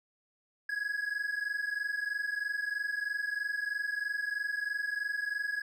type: tone pair together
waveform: triangle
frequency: 1653.9 / 1677 Hz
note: G#6 / G#6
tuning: -8 / +16 cents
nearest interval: unison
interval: 24 cents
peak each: -34 / -32 dBFS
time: 0.69-5.62 s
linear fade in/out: 5 ms
effects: none